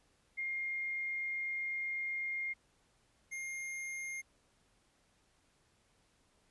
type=tone pair in turn; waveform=sine / square; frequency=2124 / 2124 Hz; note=C7 / C7; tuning=+25 / +25 cents; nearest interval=unison; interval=0 cents; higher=neither; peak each=-35 / -40 dBFS; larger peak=first; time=0.37-2.54 / 3.31-4.22 s; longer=first; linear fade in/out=20 ms; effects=pink hiss -72 dBFS RMS until 6.5 s + resampled to 24000 Hz